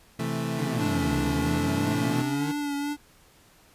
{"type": "chord", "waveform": "30% pulse", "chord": "A minor", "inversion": "first", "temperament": "equal", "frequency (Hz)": [130.81, 164.81, 220], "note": ["C3", "E3", "A3"], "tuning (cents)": [0, 0, 0], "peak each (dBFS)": -29, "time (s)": [0.19, 2.22], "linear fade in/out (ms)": 5}
{"type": "exponential two-way sweep", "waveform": "25% pulse", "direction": "down then up", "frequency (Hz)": [155.56, 66.2, 155.56], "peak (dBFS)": -26, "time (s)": [0.58, 2.52], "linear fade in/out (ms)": 10, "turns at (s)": 1.17}
{"type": "tone with vibrato", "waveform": "square", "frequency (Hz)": 288.2, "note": "D4", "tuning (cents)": -33, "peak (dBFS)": -28, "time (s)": [0.77, 2.97], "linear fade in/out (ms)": 50, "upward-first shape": "triangle", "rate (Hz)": 2.9, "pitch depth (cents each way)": 32}
{"effects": ["pink hiss -57 dBFS RMS until 3.74 s", "resampled to 32000 Hz"]}